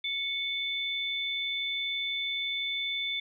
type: tone pair together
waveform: sine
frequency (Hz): 2217 / 3519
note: C#7 / A7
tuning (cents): 0 / 0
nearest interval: minor sixth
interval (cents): 800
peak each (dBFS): -34 / -31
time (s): 0.04-3.2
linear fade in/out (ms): 5
effects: none